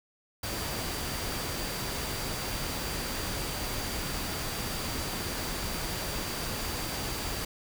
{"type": "tone in noise", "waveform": "sine", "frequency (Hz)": 4694, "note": "D8", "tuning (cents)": -2, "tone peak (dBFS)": -43, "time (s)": [0.43, 7.45], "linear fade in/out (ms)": 5, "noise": "pink", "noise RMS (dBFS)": -34, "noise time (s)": [0.43, 7.45], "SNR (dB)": -12, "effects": []}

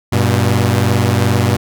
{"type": "tone pair together", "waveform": "sawtooth", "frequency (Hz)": [97.4, 120.05], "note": ["G2", "B2"], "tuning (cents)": [-11, -49], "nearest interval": "major third", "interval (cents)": 362, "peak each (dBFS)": -10, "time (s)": [0.12, 1.57], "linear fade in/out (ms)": 10, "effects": []}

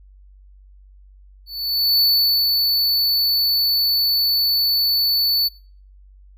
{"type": "tone with ADSR envelope", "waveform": "square", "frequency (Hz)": 4475, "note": "C#8", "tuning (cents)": 16, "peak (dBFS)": -13, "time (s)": [1.46, 5.49], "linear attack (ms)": 540, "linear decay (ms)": 450, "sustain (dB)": -3, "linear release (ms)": 22, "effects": ["noise-tail reverb RT60 0.5 s tail -26 dB re dry", "added 48 Hz sine -44 dBFS peak until 6.37 s"]}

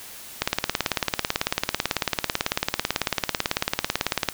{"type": "click train", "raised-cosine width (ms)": 0.2, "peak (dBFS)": -3, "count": 71, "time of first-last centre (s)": [0.42, 4.287], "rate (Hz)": 18.1, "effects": ["white hiss -41 dBFS RMS until 4.33 s"]}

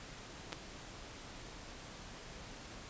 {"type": "clicks", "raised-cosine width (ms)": 0.2, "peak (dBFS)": [-27, -22], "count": 2, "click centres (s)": [0.523, 0.529], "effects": ["pink hiss -50 dBFS RMS until 2.89 s", "resampled to 16000 Hz"]}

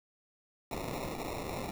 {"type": "noise with sample-and-hold", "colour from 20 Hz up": "blue", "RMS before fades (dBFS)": -38, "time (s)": [0.71, 1.71], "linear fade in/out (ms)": 2, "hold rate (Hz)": 1575, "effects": []}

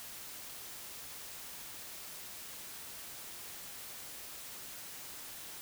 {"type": "silence", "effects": ["white hiss -47 dBFS RMS until 5.61 s"]}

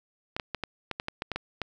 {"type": "clicks", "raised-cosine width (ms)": 0.3, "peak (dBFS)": -15, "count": 11, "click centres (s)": [0.365, 0.398, 0.547, 0.637, 0.913, 0.999, 1.084, 1.221, 1.317, 1.36, 1.617], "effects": []}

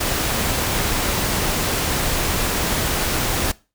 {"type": "noise", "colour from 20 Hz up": "pink", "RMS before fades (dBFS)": -21, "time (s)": [0, 3.52], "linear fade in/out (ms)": 10, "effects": ["noise-tail reverb RT60 0.3 s tail -21 dB re dry"]}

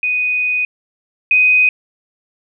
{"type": "tone pair in turn", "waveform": "sine", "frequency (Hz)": [2489, 2502], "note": ["D#7", "D#7"], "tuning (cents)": [0, 9], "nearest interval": "unison", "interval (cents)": 9, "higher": "second", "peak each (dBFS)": [-14, -8], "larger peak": "second", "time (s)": [[0.03, 0.65], [1.31, 1.69]], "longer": "first", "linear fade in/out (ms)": 2, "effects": []}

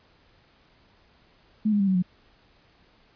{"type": "tone with pitch steps", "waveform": "sine", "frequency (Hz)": [214.7, 205.6, 196.88, 188.53, 180.54], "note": ["A3", "G#3", "G3", "F#3", "F#3"], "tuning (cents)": [-42, -17, 8, 33, -42], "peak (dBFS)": -19, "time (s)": [1.65, 2.025], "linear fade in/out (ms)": 10, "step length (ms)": 75, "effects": ["pink hiss -60 dBFS RMS until 3.15 s", "resampled to 11025 Hz"]}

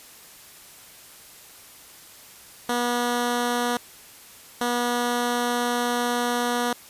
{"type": "tone bursts at uneven times", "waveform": "10% pulse", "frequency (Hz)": 241.9, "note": "B3", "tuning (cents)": -36, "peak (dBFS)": -14, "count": 2, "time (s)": [[2.69, 3.77], [4.61, 6.73]], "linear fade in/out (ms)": 2, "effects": ["white hiss -47 dBFS RMS until 6.89 s", "resampled to 32000 Hz"]}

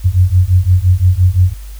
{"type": "beating tone pair", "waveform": "sine", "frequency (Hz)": [88.5, 94.3], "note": ["F2", "F#2"], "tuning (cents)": [23, 33], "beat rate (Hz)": 5.8, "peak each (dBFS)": -10, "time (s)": [0.04, 1.54], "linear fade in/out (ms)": 20, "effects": ["added 50 Hz sine -26 dBFS peak until 1.79 s", "white hiss -42 dBFS RMS until 1.79 s"]}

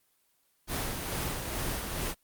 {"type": "noise with tremolo", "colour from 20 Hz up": "pink", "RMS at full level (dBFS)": -32, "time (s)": [0.67, 2.15], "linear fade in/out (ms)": 50, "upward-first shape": "sine", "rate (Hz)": 2.3, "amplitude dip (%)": 35, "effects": ["white hiss -71 dBFS RMS until 2.23 s", "Opus 24 kbps"]}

